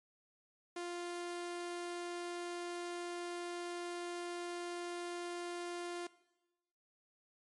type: tone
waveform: sawtooth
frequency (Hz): 349.2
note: F4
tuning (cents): 0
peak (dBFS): -36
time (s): 0.76-6.07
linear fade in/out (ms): 5
effects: noise-tail reverb RT60 1.0 s tail -19 dB re dry + MP3 48 kbps